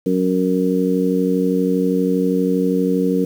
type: harmonic tone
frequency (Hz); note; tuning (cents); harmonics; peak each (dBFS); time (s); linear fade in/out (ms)
92.5; F#2; 0; 2 / 3 / 4 / 5; -19 / -19 / -25 / -20; 0.06-3.25; 5
effects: 7-bit